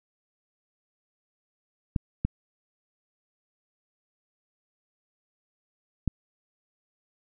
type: clicks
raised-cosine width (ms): 5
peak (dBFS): -12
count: 3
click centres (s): 1.962 / 2.25 / 6.077
effects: none